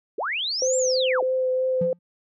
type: linear two-way sweep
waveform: sine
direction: up then down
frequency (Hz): 329.6 to 7550 to 329.6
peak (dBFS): -24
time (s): 0.18-1.23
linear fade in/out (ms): 5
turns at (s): 0.77
type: tone with vibrato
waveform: sine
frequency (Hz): 515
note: C5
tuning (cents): -28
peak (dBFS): -20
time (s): 0.62-1.93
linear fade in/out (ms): 2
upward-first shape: triangle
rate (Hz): 3.1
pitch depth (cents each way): 14
type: tone with exponential decay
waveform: triangle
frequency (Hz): 175.1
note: F3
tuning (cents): +5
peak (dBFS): -20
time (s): 1.81-1.99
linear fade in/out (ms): 5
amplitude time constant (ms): 39
effects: none